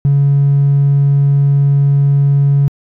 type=tone; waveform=triangle; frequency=140.7 Hz; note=C#3; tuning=26 cents sharp; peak=-4 dBFS; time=0.05-2.68 s; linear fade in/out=0 ms; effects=tanh soft clip ceiling -4 dBFS

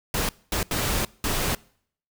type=noise bursts at uneven times; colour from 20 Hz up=pink; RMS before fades=-25 dBFS; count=4; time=0.14-0.29 / 0.52-0.63 / 0.71-1.05 / 1.24-1.55 s; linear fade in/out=2 ms; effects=noise-tail reverb RT60 0.6 s tail -24 dB re dry

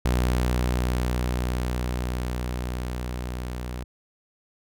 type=tone with level ramp; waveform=sawtooth; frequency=61.6 Hz; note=B1; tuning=4 cents flat; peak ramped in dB=-16 to -27 dBFS; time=0.05-3.84 s; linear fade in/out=5 ms; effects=none

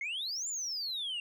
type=exponential two-way sweep; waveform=sine; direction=up then down; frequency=2098 to 7310 to 2740 Hz; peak=-32 dBFS; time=0.01-1.2 s; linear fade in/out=2 ms; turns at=0.48 s; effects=tanh soft clip ceiling -32 dBFS

